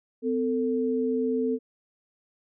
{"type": "tone pair together", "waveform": "sine", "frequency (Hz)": [254.6, 446.3], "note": ["C4", "A4"], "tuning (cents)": [-47, 25], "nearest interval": "minor seventh", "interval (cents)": 972, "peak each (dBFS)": -26, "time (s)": [0.22, 1.59], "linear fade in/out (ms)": 50, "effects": []}